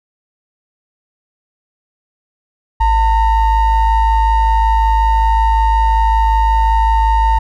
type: ring-modulated tone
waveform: triangle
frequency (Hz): 476.7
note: A#4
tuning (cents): +39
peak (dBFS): -4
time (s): 2.8-7.39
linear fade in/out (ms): 10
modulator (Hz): 424
effects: none